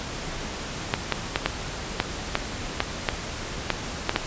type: clicks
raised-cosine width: 0.3 ms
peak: -4 dBFS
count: 11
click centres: 0.939 / 1.123 / 1.359 / 1.46 / 2.001 / 2.354 / 2.804 / 3.088 / 3.703 / 4.094 / 4.161 s
effects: pink hiss -33 dBFS RMS until 4.26 s + resampled to 16000 Hz

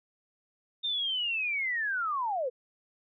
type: linear sweep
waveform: sine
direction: down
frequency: 3661 to 465.7 Hz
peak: -28 dBFS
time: 0.83-2.5 s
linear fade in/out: 20 ms
effects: none

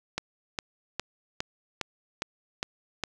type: click train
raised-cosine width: 0.2 ms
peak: -12 dBFS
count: 8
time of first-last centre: 0.18-3.037 s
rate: 2.45 Hz
effects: none

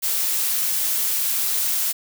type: noise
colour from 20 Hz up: blue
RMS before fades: -22 dBFS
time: 0.02-1.93 s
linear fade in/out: 20 ms
effects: none

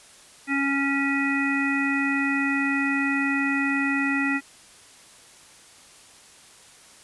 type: harmonic tone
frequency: 277.2 Hz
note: C#4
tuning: in tune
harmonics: 1 / 3 / 5 / 7 / 9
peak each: -24 / -35 / -31 / -26 / -30 dBFS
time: 0.47-4.41 s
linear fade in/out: 50 ms
effects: white hiss -50 dBFS RMS until 7.03 s + resampled to 24000 Hz

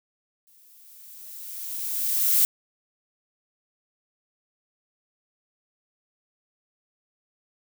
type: noise with exponential growth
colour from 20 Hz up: violet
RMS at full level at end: -18 dBFS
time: 0.47-2.45 s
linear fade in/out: 0 ms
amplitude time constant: 430 ms
effects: none

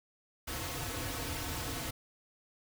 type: noise with comb filter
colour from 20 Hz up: pink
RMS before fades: -38 dBFS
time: 0.47-1.91 s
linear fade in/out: 10 ms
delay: 5 ms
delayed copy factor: -1
effects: none

